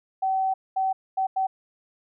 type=tone bursts at uneven times; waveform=sine; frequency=764 Hz; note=G5; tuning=45 cents flat; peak=-21 dBFS; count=4; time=0.22-0.54 / 0.76-0.93 / 1.17-1.27 / 1.36-1.47 s; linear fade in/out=10 ms; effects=none